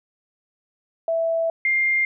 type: tone pair in turn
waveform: sine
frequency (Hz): 659.3 / 2110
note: E5 / C7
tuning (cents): 0 / +14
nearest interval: octave + minor sixth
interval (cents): 2014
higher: second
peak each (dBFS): -19 / -17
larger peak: second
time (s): 1.08-1.5 / 1.65-2.05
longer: first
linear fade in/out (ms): 2
effects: none